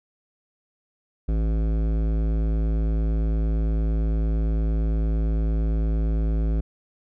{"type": "tone with hard clipping", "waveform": "sine", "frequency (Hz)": 54.4, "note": "A1", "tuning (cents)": -19, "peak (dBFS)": -22, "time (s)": [1.28, 6.61], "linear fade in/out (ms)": 10, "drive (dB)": 15, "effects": []}